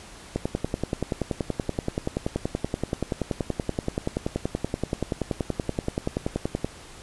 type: click train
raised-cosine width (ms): 2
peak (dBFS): -11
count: 67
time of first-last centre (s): 0.36-6.646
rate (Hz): 10.5
effects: pink hiss -45 dBFS RMS until 7.02 s + resampled to 24000 Hz